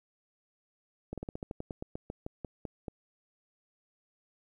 slowing click train, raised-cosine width 2 ms, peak -24 dBFS, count 16, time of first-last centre 1.13-2.882 s, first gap 47 ms, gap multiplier 1.12, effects 11-bit

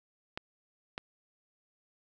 clicks, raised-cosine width 0.3 ms, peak -20 dBFS, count 2, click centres 0.375 / 0.979 s, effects none

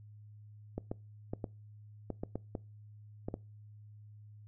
clicks, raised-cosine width 2 ms, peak -23 dBFS, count 10, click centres 0.78 / 0.915 / 1.335 / 1.442 / 2.103 / 2.235 / 2.356 / 2.552 / 3.285 / 3.341 s, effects noise-tail reverb RT60 0.3 s tail -23 dB re dry + added 105 Hz sine -51 dBFS peak until 4.47 s

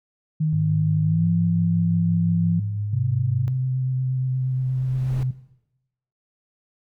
sine tone with pitch glide, 155.56 to 169.64 Hz, D#3 to E3, 0 to +50 cents, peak -18 dBFS, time 0.4-2.6 s, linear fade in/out 10 ms, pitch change +150 cents, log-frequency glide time 1.04-1.28 s
sine tone with tremolo, 103.83 Hz, G#2, in tune, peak -24 dBFS, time 0.53-3.48 s, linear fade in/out 0 ms, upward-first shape sine, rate 5.8 Hz, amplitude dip 25%
sine tone with vibrato, 129.4 Hz, C3, 19 cents flat, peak -21 dBFS, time 2.93-5.31 s, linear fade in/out 5 ms, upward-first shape sine, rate 8.5 Hz, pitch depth 16 cents each way
brown noise with exponential growth, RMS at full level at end -31 dBFS, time 3.98-5.23 s, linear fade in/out 0 ms, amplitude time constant 270 ms
effects noise-tail reverb RT60 0.9 s tail -17 dB re dry

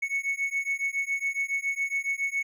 triangle beating tone pair, 2208 / 2215.2 Hz, C#7 / C#7, -7 / -2 cents, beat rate 7.2 Hz, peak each -28 dBFS, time 0.02-2.43 s, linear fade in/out 10 ms, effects none

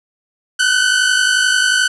sawtooth tone pair together, 1480 / 1531.3 Hz, F#6 / G6, 0 / -41 cents, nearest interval minor second, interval 59 cents, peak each -11 dBFS, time 0.59-1.88 s, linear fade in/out 10 ms, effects resampled to 24000 Hz + 7-bit

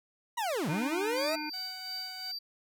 40% pulse linear two-way sweep, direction down then up, 989 to 139.4 to 663 Hz, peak -29 dBFS, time 0.37-1.36 s, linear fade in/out 10 ms, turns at 0.69 s
harmonic tone, 303 Hz, D#4, 46 cents flat, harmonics 1 / 3 / 5 / 7 / 8, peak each -38 / -40 / -44 / -49 / -41 dBFS, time 0.69-1.5 s, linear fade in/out 10 ms
triangle tone with tremolo, 4659 Hz, D8, 15 cents flat, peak -34 dBFS, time 1.16-2.39 s, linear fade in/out 10 ms, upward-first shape sine, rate 2.8 Hz, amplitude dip 55%
15% pulse tone, 746 Hz, F#5, 14 cents sharp, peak -38 dBFS, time 1.53-2.32 s, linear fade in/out 10 ms
effects none

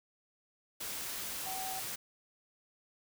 sine tone in noise, 760 Hz, F#5, 46 cents sharp, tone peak -40 dBFS, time 1.46-1.8 s, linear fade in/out 10 ms, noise white, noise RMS -40 dBFS, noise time 0.8-1.96 s, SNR -3 dB, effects none

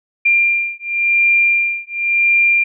sine beating tone pair, 2387 / 2387.93 Hz, D7 / D7, +28 / +28 cents, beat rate 0.93 Hz, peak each -15 dBFS, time 0.25-2.64 s, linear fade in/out 10 ms, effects none

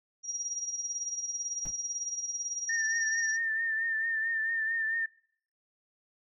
sine tone with tremolo, 5710 Hz, F8, 37 cents sharp, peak -30 dBFS, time 0.23-3.38 s, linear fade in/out 50 ms, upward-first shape sine, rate 18 Hz, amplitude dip 65%
brown noise with exponential decay, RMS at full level -33 dBFS, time 1.65-1.76 s, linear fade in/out 5 ms, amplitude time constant 23 ms
sine tone with vibrato, 1800 Hz, A6, 39 cents sharp, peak -28 dBFS, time 2.69-5.06 s, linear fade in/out 5 ms, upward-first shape triangle, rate 4.5 Hz, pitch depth 47 cents each way
effects noise-tail reverb RT60 0.6 s tail -25 dB re dry

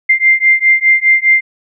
sine beating tone pair, 2093 / 2097.9 Hz, C7 / C7, 0 / +4 cents, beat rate 4.9 Hz, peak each -10 dBFS, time 0.09-1.41 s, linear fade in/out 10 ms, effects none

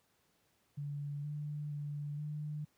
sine tone with pitch steps, 144.2 / 148.2 / 146.1 / 149.9 Hz, D3 / D3 / D3 / D3, -31 / +16 / -9 / +36 cents, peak -37 dBFS, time 0.77-2.65 s, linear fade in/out 10 ms, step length 470 ms, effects pink hiss -74 dBFS RMS until 2.77 s + high-pass 80 Hz 12 dB/octave

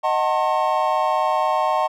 triangle chord, D# diminished seventh, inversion none, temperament just, 622.3 / 746.7 / 896 / 1075.3 Hz, D#5 / F#5 / A5 / C6, 0 / +16 / +31 / +47 cents, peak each -21 dBFS, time 0.03-1.88 s, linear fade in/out 20 ms, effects none

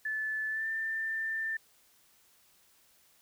sine tone with pitch glide, 1741 to 1785.8 Hz, A6 to A6, -19 to +25 cents, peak -31 dBFS, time 0.05-1.57 s, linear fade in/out 5 ms, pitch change +44 cents, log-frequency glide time 0.49-0.68 s, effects white hiss -65 dBFS RMS until 3.21 s

